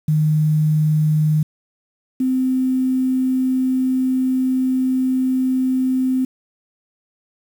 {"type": "tone pair in turn", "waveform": "sine", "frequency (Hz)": [153.7, 258.5], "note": ["D#3", "C4"], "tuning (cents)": [-21, -21], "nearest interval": "major sixth", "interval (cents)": 900, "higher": "second", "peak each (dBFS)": [-13, -15], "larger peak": "first", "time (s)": [[0.08, 1.43], [2.2, 6.25]], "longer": "second", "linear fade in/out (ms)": 5, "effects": ["7-bit"]}